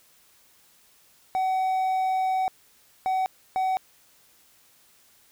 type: tone bursts at uneven times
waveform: triangle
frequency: 754 Hz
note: F#5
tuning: 32 cents sharp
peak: -20 dBFS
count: 3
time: 1.35-2.48 / 3.06-3.26 / 3.56-3.77 s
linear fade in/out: 0 ms
effects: white hiss -59 dBFS RMS until 5.31 s